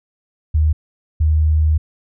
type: tone pair in turn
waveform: sine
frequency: 77.2 / 77.57 Hz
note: D#2 / D#2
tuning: -13 / -5 cents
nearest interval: unison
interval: 8 cents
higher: second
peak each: -11 dBFS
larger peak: neither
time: 0.54-0.73 / 1.2-1.78 s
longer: second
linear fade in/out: 10 ms
effects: none